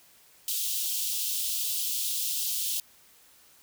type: high-pass noise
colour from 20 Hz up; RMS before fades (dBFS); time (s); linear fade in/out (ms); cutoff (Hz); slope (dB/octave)
white; -30; 0.48-2.8; 2; 2900; 48
effects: white hiss -58 dBFS RMS until 3.62 s